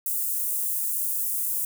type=high-pass noise; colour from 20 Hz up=white; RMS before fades=-27 dBFS; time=0.06-1.65 s; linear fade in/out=2 ms; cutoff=9000 Hz; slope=24 dB/octave; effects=none